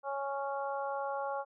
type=harmonic tone; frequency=277.2 Hz; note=C#4; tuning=in tune; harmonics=2 / 3 / 4 / 5; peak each=-37 / -37 / -41 / -44 dBFS; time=0.03-1.45 s; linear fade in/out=50 ms; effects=none